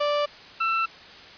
30% pulse tone pair in turn, 586 / 1337 Hz, D5 / E6, -4 / +24 cents, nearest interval octave + major second, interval 1428 cents, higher second, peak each -19 dBFS, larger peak neither, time 0-0.26 / 0.6-0.86 s, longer neither, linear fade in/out 10 ms, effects white hiss -45 dBFS RMS until 1.37 s + resampled to 11025 Hz

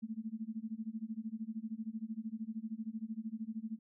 sine tone with tremolo, 221.3 Hz, A3, 10 cents sharp, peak -35 dBFS, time 0.02-3.79 s, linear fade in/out 20 ms, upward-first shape sine, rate 13 Hz, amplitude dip 95%, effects none

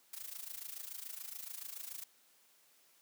blue noise with amplitude modulation, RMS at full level -43 dBFS, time 0.13-2.04 s, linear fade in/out 5 ms, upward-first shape sine, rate 27 Hz, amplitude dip 80%, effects white hiss -68 dBFS RMS until 3.01 s + high-pass 200 Hz 12 dB/octave

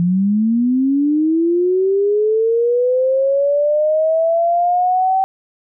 sine linear sweep, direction up, 170 to 771 Hz, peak -12 dBFS, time 0-5.24 s, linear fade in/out 0 ms, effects none

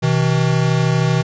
square tone pair together, 126.99 / 160 Hz, B2 / D#3, +49 / +49 cents, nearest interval major third, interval 400 cents, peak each -17 dBFS, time 0.02-1.23 s, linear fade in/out 20 ms, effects resampled to 16000 Hz

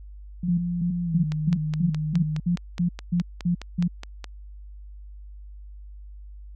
sine tone with pitch glide, 174.61 to 153.77 Hz, F3 to D#3, 0 to -20 cents, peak -24 dBFS, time 0.43-2.4 s, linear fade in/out 5 ms, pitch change -220 cents, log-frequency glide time 1.04-1.2 s
sine tone bursts, 174.61 Hz, F3, in tune, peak -19 dBFS, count 11, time 0.48-3.88 s, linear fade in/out 10 ms, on 100 ms, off 230 ms
click train, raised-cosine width 0.2 ms, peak -18 dBFS, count 15, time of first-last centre 1.32-4.243 s, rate 4.79 Hz
effects added 50 Hz sine -39 dBFS peak until 6.55 s

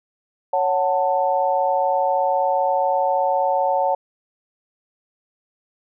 sine chord, F# minor, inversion second, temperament just, 555 / 740 / 888 Hz, C#5 / F#5 / A5, +2 / 0 / +16 cents, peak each -21 dBFS, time 0.53-3.95 s, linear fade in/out 5 ms, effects none

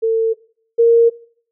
sine tone pair in turn, 450 / 464.3 Hz, A4 / A#4, +39 / -7 cents, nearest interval minor second, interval 54 cents, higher second, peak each -12 / -7 dBFS, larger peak second, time 0.02-0.34 / 0.78-1.1 s, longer neither, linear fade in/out 20 ms, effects noise-tail reverb RT60 0.5 s tail -19 dB re dry

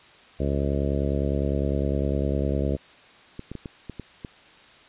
harmonic tone, 69.9 Hz, C#2, 15 cents sharp, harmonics 1 / 2 / 3 / 4 / 5 / 6 / 7 / 8 / 9, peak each -26 / -29 / -31 / -32 / -33 / -34 / -34 / -35 / -36 dBFS, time 0.39-2.77 s, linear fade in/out 20 ms
clicks, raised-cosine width 3 ms, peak -21 dBFS, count 7, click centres 3.394 / 3.516 / 3.553 / 3.658 / 3.897 / 3.997 / 4.248 s
effects white hiss -51 dBFS RMS until 4.88 s + resampled to 8000 Hz

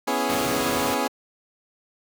15% pulse chord, C# minor seventh, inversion third, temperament equal, 246.9 / 277.2 / 329.6 / 415.3 Hz, B3 / C#4 / E4 / G#4, 0 / 0 / 0 / 0 cents, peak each -21 / -21 / -25 / -22 dBFS, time 0.07-1.08 s, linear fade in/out 10 ms
pink noise, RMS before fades -29 dBFS, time 0.29-0.95 s, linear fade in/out 10 ms
effects high-pass 100 Hz 12 dB/octave

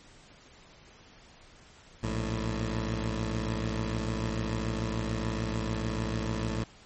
15% pulse tone pair together, 58.4 / 110 Hz, A#1 / A2, +4 / 0 cents, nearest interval major seventh, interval 1096 cents, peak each -26 dBFS, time 2.03-6.64 s, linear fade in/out 5 ms, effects pink hiss -55 dBFS RMS until 6.85 s + MP3 32 kbps

